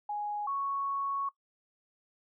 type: tone pair in turn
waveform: sine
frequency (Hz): 830.6 / 1108.7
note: G#5 / C#6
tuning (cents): 0 / 0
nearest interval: perfect fourth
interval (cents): 500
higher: second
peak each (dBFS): -32 / -30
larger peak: second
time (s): 0.09-0.47 / 0.47-1.29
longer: second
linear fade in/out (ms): 5
effects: noise-tail reverb RT60 0.1 s tail -19 dB re dry